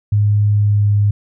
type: tone with pitch glide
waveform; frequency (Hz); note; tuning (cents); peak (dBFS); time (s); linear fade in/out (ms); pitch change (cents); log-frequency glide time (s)
sine; 103.83 to 102.82; G#2 to G#2; 0 to -17; -10; 0.12-1.11; 5; -17; 0.51-0.95
effects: none